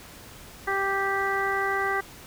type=harmonic tone; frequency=392 Hz; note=G4; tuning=in tune; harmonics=1 / 2 / 3 / 4 / 5; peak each=-30 / -30 / -30 / -30 / -30 dBFS; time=0.67-2.01 s; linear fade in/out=10 ms; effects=pink hiss -46 dBFS RMS until 2.26 s